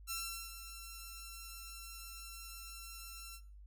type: tone with ADSR envelope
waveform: 5% pulse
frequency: 1351 Hz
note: E6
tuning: 42 cents sharp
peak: -26 dBFS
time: 0.07-3.41 s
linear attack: 37 ms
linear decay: 400 ms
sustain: -11 dB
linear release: 67 ms
effects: noise-tail reverb RT60 0.4 s tail -17 dB re dry + added 50 Hz sine -52 dBFS peak until 3.66 s